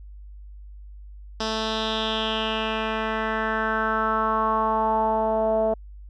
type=tone with low-pass filter sweep; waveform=10% pulse; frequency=220 Hz; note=A3; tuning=in tune; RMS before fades=-24 dBFS; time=1.4-5.74 s; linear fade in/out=5 ms; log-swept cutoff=4800 to 620 Hz; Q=4.3; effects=added 50 Hz sine -39 dBFS peak until 6.09 s